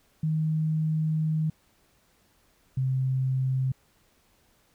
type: tone pair in turn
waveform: sine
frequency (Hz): 156.8 / 131.21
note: D#3 / C3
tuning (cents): +14 / +5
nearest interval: minor third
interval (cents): 309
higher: first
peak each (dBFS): -23 / -23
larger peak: neither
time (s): 0.23-1.5 / 2.77-3.72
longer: first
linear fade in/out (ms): 5
effects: pink hiss -65 dBFS RMS until 4.74 s